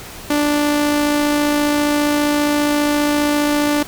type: tone with amplitude modulation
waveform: sawtooth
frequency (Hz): 293.7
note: D4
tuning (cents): 0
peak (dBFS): -9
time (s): 0.3-3.83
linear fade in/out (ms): 5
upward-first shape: sine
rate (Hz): 54.9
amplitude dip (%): 30
effects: pink hiss -34 dBFS RMS until 3.87 s